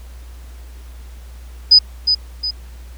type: tone with echo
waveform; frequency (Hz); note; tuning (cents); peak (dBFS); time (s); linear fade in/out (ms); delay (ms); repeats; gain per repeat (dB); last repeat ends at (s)
sine; 4988; D#8; +3; -4; 1.71-1.79; 10; 360; 2; -7; 2.51
effects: added 60 Hz sine -33 dBFS peak until 2.97 s + pink hiss -48 dBFS RMS until 2.97 s